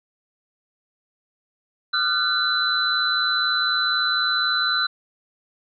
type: tone cluster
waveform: sine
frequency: 1217 / 1379 / 1499 / 4008 Hz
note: D#6 / F6 / F#6 / B7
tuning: -39 / -22 / +22 / +25 cents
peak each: -30 / -25 / -24 / -22 dBFS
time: 1.93-4.87 s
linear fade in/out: 10 ms
effects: none